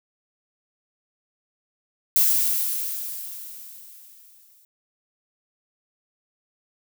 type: noise with exponential decay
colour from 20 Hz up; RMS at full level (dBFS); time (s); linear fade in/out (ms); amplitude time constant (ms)
violet; -17; 2.16-4.65; 1; 540
effects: none